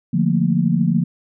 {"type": "chord", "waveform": "sine", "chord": "Bb major seventh", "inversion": "first", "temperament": "equal", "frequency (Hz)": [146.83, 174.61, 220, 233.1], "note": ["D3", "F3", "A3", "Bb3"], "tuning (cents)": [0, 0, 0, 0], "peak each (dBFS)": [-21, -17, -22, -21], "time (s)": [0.13, 1.04], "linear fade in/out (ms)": 10, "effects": []}